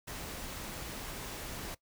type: noise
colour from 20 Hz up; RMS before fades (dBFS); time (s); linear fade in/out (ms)
pink; -42; 0.07-1.75; 10
effects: noise-tail reverb RT60 0.1 s tail -19 dB re dry